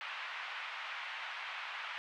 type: band-pass noise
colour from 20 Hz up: white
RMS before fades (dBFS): -43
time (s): 0.01-1.98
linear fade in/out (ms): 0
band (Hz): 850 to 2800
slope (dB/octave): 24
effects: none